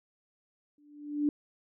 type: tone with exponential growth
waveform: sine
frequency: 293.7 Hz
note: D4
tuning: in tune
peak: -22 dBFS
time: 0.78-1.29 s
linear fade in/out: 2 ms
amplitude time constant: 110 ms
effects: none